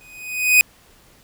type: tone with exponential growth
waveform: 45% pulse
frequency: 2496 Hz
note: D#7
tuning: 5 cents sharp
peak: -7 dBFS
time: 0.01-0.61 s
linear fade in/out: 0 ms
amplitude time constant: 130 ms
effects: pink hiss -52 dBFS RMS until 1.23 s